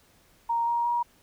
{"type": "tone with pitch steps", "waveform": "sine", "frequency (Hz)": [932.3, 942.6, 953], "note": ["A#5", "A#5", "A#5"], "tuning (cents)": [0, 19, 38], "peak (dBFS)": -23, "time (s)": [0.49, 1.03], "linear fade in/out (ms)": 10, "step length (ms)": 180, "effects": ["pink hiss -61 dBFS RMS until 1.22 s"]}